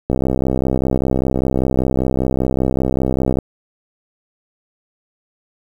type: click train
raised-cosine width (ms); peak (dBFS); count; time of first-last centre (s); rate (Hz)
2; -4; 215; 0.1-3.387; 65.1
effects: 7-bit